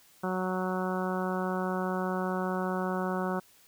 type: harmonic tone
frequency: 185 Hz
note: F#3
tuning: in tune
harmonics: 1 / 2 / 3 / 4 / 5 / 6 / 7 / 8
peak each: -32 / -35 / -37 / -38 / -39 / -40 / -40 / -41 dBFS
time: 0.23-3.4 s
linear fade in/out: 10 ms
effects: white hiss -60 dBFS RMS until 3.67 s